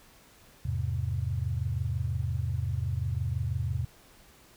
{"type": "chord", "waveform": "sine", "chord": "E augmented", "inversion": "none", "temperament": "just", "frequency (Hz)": [82.41, 103.01, 128.76], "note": ["E2", "G#2", "B#2"], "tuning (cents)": [0, -14, -27], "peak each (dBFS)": -32, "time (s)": [0.65, 3.85], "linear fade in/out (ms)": 5, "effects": ["pink hiss -57 dBFS RMS until 4.56 s"]}